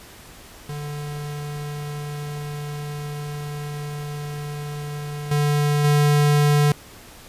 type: tone with level steps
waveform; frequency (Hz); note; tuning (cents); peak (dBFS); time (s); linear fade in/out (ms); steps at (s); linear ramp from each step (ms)
square; 146.83; D3; 0; -29 / -18 / -15; 0.69-6.72; 2; 5.31 / 5.84; 5
effects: pink hiss -44 dBFS RMS until 7.28 s + resampled to 32000 Hz